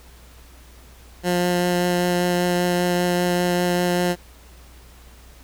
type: tone with vibrato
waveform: 15% pulse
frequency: 177.3 Hz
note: F3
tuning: 26 cents sharp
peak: -12 dBFS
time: 1.23-4.16 s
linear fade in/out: 50 ms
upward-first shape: triangle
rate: 5.1 Hz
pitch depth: 10 cents each way
effects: added 60 Hz sine -45 dBFS peak until 5.43 s + pink hiss -50 dBFS RMS until 5.43 s